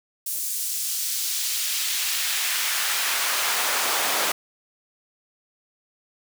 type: noise with high-pass filter sweep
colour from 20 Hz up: pink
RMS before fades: -25 dBFS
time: 0.26-4.32 s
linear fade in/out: 5 ms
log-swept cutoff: 8700 to 570 Hz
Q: 0.83
effects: none